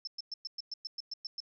sine tone bursts, 5300 Hz, E8, 9 cents sharp, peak -36 dBFS, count 11, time 0.05-1.403 s, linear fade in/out 2 ms, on 23 ms, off 110 ms, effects none

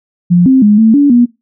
sine tone with pitch steps, 175.8 / 263.1 / 208.4 / 222.4 / 285.9 / 241 Hz, F3 / C4 / G#3 / A3 / D4 / B3, +12 / +10 / +6 / +19 / -46 / -42 cents, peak -3 dBFS, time 0.3-1.26 s, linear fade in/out 20 ms, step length 160 ms, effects noise-tail reverb RT60 0.2 s tail -19 dB re dry

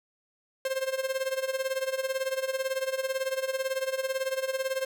45% pulse tone with tremolo, 529 Hz, C5, 19 cents sharp, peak -25 dBFS, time 0.65-4.85 s, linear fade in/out 2 ms, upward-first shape sine, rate 18 Hz, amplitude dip 80%, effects none

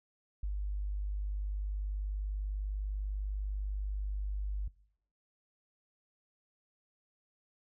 sine tone, 50.1 Hz, G1, 38 cents sharp, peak -32 dBFS, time 0.43-4.68 s, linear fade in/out 5 ms, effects noise-tail reverb RT60 0.7 s tail -22 dB re dry

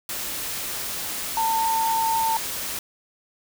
sine tone in noise, 901 Hz, A5, 41 cents sharp, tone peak -20 dBFS, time 1.37-2.37 s, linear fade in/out 2 ms, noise white, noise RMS -30 dBFS, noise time 0.09-2.79 s, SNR +7 dB, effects none

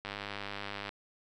click train, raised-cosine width 0.3 ms, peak -22 dBFS, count 86, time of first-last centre 0.05-0.892 s, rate 101 Hz, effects none

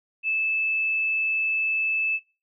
sine tone, 2622 Hz, E7, 10 cents flat, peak -21 dBFS, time 0.23-2.2 s, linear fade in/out 50 ms, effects noise-tail reverb RT60 0.3 s tail -17 dB re dry

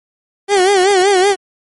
30% pulse tone with vibrato, 384.5 Hz, G4, 33 cents flat, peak -6 dBFS, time 0.48-1.36 s, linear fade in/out 50 ms, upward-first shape sine, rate 5.3 Hz, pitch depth 110 cents each way, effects MP3 48 kbps

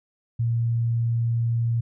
sine tone, 116.54 Hz, A#2, in tune, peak -20 dBFS, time 0.39-1.81 s, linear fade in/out 10 ms, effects none

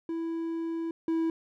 triangle tone pair in turn, 330 / 326.8 Hz, E4 / E4, +2 / -15 cents, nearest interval unison, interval 17 cents, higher first, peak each -28 / -23 dBFS, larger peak second, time 0.09-0.91 / 1.08-1.3 s, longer first, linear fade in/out 2 ms, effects none

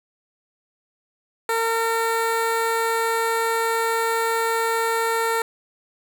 15% pulse tone with notch filter, 455.3 Hz, A#4, 41 cents flat, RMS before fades -22 dBFS, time 1.49-5.42 s, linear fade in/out 2 ms, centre 5100 Hz, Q 2, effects 9-bit

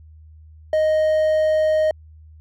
triangle tone, 622.3 Hz, D#5, in tune, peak -13 dBFS, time 0.73-1.91 s, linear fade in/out 2 ms, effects added 78 Hz sine -42 dBFS peak until 2.4 s

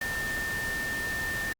sine tone in noise, 1800 Hz, A6, 39 cents sharp, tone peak -30 dBFS, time 0.01-1.53 s, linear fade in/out 5 ms, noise pink, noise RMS -37 dBFS, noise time 0.01-1.53 s, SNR +4 dB, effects Opus 48 kbps

